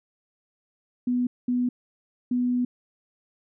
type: tone bursts at uneven times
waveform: sine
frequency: 246.9 Hz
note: B3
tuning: in tune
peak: -21 dBFS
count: 3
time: 1.07-1.27 / 1.48-1.69 / 2.31-2.65 s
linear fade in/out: 5 ms
effects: none